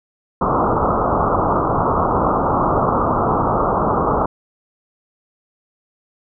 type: low-pass noise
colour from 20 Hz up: white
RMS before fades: -17 dBFS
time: 0.41-4.26 s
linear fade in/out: 5 ms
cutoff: 1300 Hz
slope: 96 dB/octave
effects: none